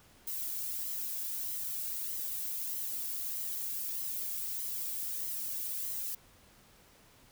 violet noise with flanger, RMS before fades -37 dBFS, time 0.27-6.15 s, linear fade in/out 5 ms, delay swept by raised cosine 0.97 to 1.82 ms, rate 1.6 Hz, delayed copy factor +0.55, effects pink hiss -61 dBFS RMS until 7.31 s

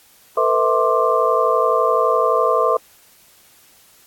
sine tone cluster, 452.2 / 504 / 651 / 1055 / 1178 Hz, A4 / B4 / E5 / C6 / D6, +47 / +35 / -22 / +14 / +5 cents, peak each -20 dBFS, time 0.37-2.77 s, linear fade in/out 5 ms, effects white hiss -51 dBFS RMS until 4.06 s + AAC 64 kbps

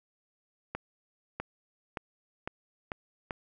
accelerating click train, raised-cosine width 0.5 ms, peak -19 dBFS, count 6, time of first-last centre 0.75-3.308 s, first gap 650 ms, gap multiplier 0.88, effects none

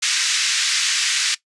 white band-pass noise, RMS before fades -20 dBFS, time 0.02-1.35 s, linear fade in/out 10 ms, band 1600 to 6900 Hz, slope 24 dB/octave, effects noise-tail reverb RT60 0.1 s tail -17 dB re dry + resampled to 24000 Hz

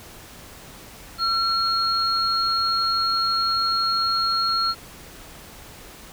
sine tone pair together, 1353 / 4296 Hz, E6 / C8, +45 / +45 cents, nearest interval octave + minor sixth, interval 2000 cents, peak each -22 dBFS, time 1.18-4.75 s, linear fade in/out 50 ms, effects pink hiss -43 dBFS RMS until 6.12 s

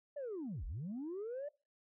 sine linear two-way sweep, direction down then up, 600 to 35.97 to 600 Hz, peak -38 dBFS, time 0.16-1.49 s, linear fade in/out 10 ms, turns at 0.65 s, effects noise-tail reverb RT60 0.3 s tail -22 dB re dry + tanh soft clip ceiling -37 dBFS

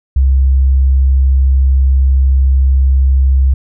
sine tone, 66.5 Hz, C2, 29 cents sharp, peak -6 dBFS, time 0.16-3.54 s, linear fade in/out 5 ms, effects none

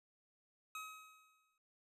25% pulse tone with exponential decay, 1272 Hz, D#6, 38 cents sharp, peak -39 dBFS, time 0.75-1.58 s, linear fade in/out 2 ms, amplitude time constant 180 ms, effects resampled to 32000 Hz

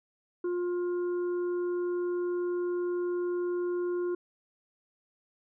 harmonic tone, 353.8 Hz, F4, 23 cents sharp, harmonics 1 / 3 / 4, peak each -28 / -46 / -48 dBFS, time 0.44-4.15 s, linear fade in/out 5 ms, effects none

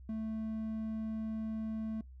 triangle tone, 220 Hz, A3, in tune, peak -33 dBFS, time 0.09-2.01 s, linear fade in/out 2 ms, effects noise-tail reverb RT60 0.1 s tail -20 dB re dry + added 64 Hz sine -49 dBFS peak until 2.2 s

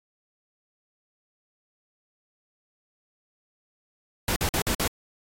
pink noise bursts, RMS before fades -25 dBFS, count 5, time 4.28-4.877 s, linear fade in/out 2 ms, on 81 ms, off 48 ms, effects AAC 48 kbps

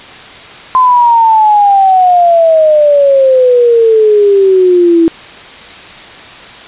sine exponential sweep, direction down, 1032 to 327 Hz, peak -3 dBFS, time 0.75-5.08 s, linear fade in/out 0 ms, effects white hiss -30 dBFS RMS until 6.67 s + resampled to 8000 Hz

